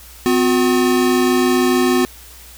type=tone pair together; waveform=square; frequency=254.4 / 361.1 Hz; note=C4 / F#4; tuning=-48 / -42 cents; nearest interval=tritone; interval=606 cents; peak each=-16 dBFS; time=0.26-2.05 s; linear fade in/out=0 ms; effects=added 60 Hz sine -42 dBFS peak until 2.57 s + white hiss -41 dBFS RMS until 2.57 s